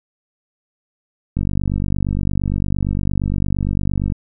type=click train; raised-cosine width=5 ms; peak=-8 dBFS; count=135; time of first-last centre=1.37-4.122 s; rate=48.7 Hz; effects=none